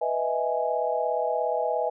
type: chord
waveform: sine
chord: E major seventh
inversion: second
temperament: equal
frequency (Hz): 493.9 / 622.3 / 659.3 / 830.6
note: B4 / D#5 / E5 / G#5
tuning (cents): 0 / 0 / 0 / 0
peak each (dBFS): -29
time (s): 0.01-1.9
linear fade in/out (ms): 10
effects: none